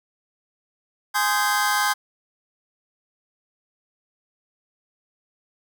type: chord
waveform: sawtooth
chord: Ab major seventh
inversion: none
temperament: just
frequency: 830.6 / 1038.3 / 1245.9 / 1557.4 Hz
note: Ab5 / C6 / Eb6 / G6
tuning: 0 / -14 / +2 / -12 cents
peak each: -20 / -21 / -23 / -20 dBFS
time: 1.14-1.94 s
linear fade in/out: 20 ms
effects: none